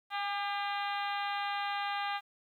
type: harmonic tone with a mistuned harmonic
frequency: 401 Hz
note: G4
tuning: 39 cents sharp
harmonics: 2 / 3 / 4 / 5 / 6 / 7 / 8 / 9 / 10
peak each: -35 / -39 / -41 / -43 / -45 / -46 / -47 / -48 / -49 dBFS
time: 0.1-2.21 s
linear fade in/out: 50 ms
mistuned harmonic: 2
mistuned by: +22 cents
effects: 11-bit